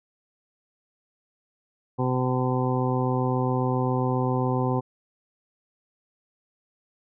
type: harmonic tone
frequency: 127.4 Hz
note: C3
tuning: 46 cents flat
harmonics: 1 / 2 / 3 / 4 / 6 / 7 / 8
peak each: -25 / -28 / -30 / -31 / -33 / -33 / -34 dBFS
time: 1.98-4.81 s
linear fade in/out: 20 ms
effects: none